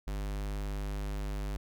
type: tone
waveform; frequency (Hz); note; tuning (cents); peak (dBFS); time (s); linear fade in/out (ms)
square; 50.3; G1; +45; -34; 0.07-1.57; 5
effects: none